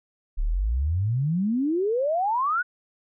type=exponential sweep; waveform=sine; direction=up; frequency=32.7 to 1510 Hz; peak=-21 dBFS; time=0.37-2.63 s; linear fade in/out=20 ms; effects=none